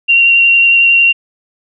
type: tone with vibrato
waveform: sine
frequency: 2756 Hz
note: F7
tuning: 24 cents flat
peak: -5 dBFS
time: 0.08-1.13 s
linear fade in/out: 20 ms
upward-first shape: sine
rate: 11 Hz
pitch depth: 13 cents each way
effects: none